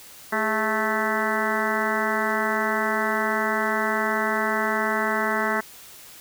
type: harmonic tone with a mistuned harmonic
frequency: 218.7 Hz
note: A3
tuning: 10 cents flat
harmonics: 1 / 2 / 3 / 4 / 5 / 6 / 7 / 8 / 9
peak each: -30 / -30 / -30 / -30 / -30 / -30 / -30 / -30 / -30 dBFS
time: 0.32-5.61 s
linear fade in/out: 10 ms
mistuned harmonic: 2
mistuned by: -80 cents
effects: white hiss -45 dBFS RMS until 6.2 s